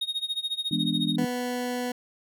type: tone with tremolo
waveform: triangle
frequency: 3729 Hz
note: A#7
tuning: in tune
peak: -23 dBFS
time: 0.01-1.16 s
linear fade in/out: 5 ms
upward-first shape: sine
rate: 14 Hz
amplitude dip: 90%
type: chord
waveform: sine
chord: E dominant seventh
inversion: none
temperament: just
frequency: 164.81 / 206 / 247.2 / 296.7 Hz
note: E3 / G#3 / B3 / D4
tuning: 0 / -14 / +2 / +18 cents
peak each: -30 dBFS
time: 0.71-1.25 s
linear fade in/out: 5 ms
type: tone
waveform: 20% pulse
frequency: 246.9 Hz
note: B3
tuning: in tune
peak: -23 dBFS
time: 1.18-1.92 s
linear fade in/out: 5 ms
effects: none